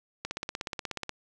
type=click train; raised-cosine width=0.2 ms; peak=-16 dBFS; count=15; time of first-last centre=0.25-1.093 s; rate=16.6 Hz; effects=none